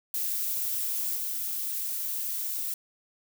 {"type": "noise with level steps", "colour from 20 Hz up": "violet", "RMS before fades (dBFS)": [-30, -32], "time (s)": [0.14, 2.74], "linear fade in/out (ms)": 2, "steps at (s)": 1.15, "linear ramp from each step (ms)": 10, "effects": []}